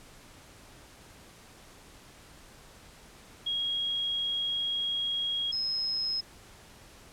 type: tone pair in turn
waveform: sine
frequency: 3287 / 5139 Hz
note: G#7 / E8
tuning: -19 / -45 cents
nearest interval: minor sixth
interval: 774 cents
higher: second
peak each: -28 dBFS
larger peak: neither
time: 3.46-5.52 / 5.52-6.21 s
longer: first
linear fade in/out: 10 ms
effects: pink hiss -53 dBFS RMS until 7.12 s + low-pass 11000 Hz 12 dB/octave